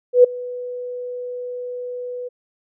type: tone with ADSR envelope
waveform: sine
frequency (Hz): 493.9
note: B4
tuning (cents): 0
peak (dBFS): -4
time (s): 0.13-2.29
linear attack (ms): 110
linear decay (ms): 8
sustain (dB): -22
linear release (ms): 17
effects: none